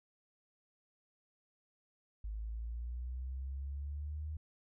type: linear sweep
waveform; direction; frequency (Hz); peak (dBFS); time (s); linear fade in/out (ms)
sine; up; 51.9 to 77.78; -38; 2.24-4.37; 5
effects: none